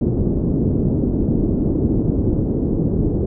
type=low-pass noise; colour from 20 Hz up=white; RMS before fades=-18 dBFS; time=0.01-3.26 s; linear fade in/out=5 ms; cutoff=340 Hz; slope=24 dB/octave; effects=none